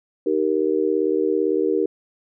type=chord; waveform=sine; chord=Eb major; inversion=none; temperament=just; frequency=311.1 / 388.9 / 466.7 Hz; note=Eb4 / G4 / Bb4; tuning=0 / -14 / +2 cents; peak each=-23 / -21 / -22 dBFS; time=0.26-1.86 s; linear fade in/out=5 ms; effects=none